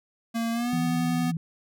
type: tone with pitch glide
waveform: square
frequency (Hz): 229.8 to 247.7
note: A#3 to B3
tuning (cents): -25 to +5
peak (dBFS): -26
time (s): 0.34-1.32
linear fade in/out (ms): 20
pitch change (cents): +130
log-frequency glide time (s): 0.52-0.73
type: tone with vibrato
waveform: sine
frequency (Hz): 166.8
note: E3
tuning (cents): +21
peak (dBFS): -26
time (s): 0.73-1.37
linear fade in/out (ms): 2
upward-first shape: square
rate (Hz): 11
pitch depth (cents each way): 42
effects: none